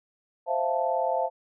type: chord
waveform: sine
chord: F major seventh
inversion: second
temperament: equal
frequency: 523.3 / 659.3 / 698.5 / 880 Hz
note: C5 / E5 / F5 / A5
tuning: 0 / 0 / 0 / 0 cents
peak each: -29 dBFS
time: 0.46-1.3 s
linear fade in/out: 50 ms
effects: none